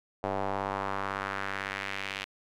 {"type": "tone with band-pass filter sweep", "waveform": "square", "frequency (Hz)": 49, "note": "G1", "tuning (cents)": 0, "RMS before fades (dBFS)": -34, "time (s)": [0.23, 2.25], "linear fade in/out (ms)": 10, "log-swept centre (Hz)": [690, 2700], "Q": 1.8, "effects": []}